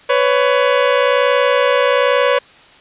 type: tone pair together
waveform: sawtooth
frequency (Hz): 498.9 / 560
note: B4 / C#5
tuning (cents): +17 / +18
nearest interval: major second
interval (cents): 201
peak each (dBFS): -10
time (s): 0.09-2.39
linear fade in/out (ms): 10
effects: white hiss -44 dBFS RMS until 2.8 s + resampled to 8000 Hz